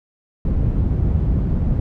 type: low-pass noise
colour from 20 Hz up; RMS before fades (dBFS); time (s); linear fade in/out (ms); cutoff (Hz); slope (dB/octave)
white; -18; 0.45-1.8; 2; 110; 12
effects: none